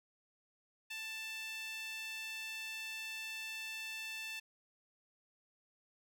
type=tone with high-pass filter; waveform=sawtooth; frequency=884 Hz; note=A5; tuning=8 cents sharp; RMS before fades=-44 dBFS; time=0.9-4.4 s; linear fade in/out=10 ms; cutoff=2500 Hz; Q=3.2; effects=none